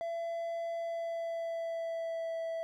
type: tone with pitch glide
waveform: triangle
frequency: 672 to 658.2 Hz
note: E5 to E5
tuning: +33 to -3 cents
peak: -32 dBFS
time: 0.01-2.63 s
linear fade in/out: 0 ms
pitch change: -36 cents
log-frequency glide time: 0.75-2.38 s
effects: none